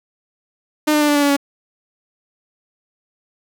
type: tone with pitch steps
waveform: sawtooth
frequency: 303.7 / 299.9 / 296.1 / 292.3 / 288.6 / 285 / 281.4 Hz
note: D#4 / D4 / D4 / D4 / D4 / C#4 / C#4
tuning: -42 / +36 / +14 / -8 / -30 / +48 / +26 cents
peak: -9 dBFS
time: 0.87-1.367 s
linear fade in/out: 10 ms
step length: 71 ms
effects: 8-bit